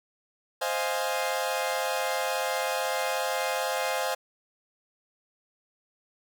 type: chord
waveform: sawtooth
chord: F minor seventh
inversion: second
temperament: equal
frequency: 523.3 / 622.3 / 698.5 / 830.6 Hz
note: C5 / Eb5 / F5 / Ab5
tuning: 0 / 0 / 0 / 0 cents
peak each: -27 / -30 / -29 / -29 dBFS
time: 0.61-4.15 s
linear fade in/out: 10 ms
effects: none